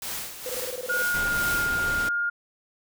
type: noise with tremolo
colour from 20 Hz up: white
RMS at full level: -32 dBFS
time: 0.02-1.66 s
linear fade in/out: 2 ms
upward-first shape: sine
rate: 2.2 Hz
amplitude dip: 65%
type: tone bursts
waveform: sine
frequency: 504 Hz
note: B4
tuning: 35 cents sharp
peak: -30 dBFS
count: 11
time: 0.46-1.023 s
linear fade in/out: 2 ms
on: 33 ms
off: 20 ms
type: tone with pitch glide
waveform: sine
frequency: 1437 to 1414.8 Hz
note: F6 to F6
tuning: +49 to +22 cents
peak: -23 dBFS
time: 0.89-2.3 s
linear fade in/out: 10 ms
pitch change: -27 cents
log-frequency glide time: 1.08-1.4 s
type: noise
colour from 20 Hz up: pink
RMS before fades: -33 dBFS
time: 1.14-2.09 s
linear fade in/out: 5 ms
effects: none